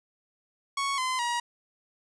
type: tone with pitch steps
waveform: sawtooth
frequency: 1108.7 / 1028.5 / 954.1 Hz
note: C#6 / C6 / A#5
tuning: 0 / -30 / +40 cents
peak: -23 dBFS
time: 0.77-1.4 s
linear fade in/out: 5 ms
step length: 210 ms
effects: resampled to 22050 Hz + 10-bit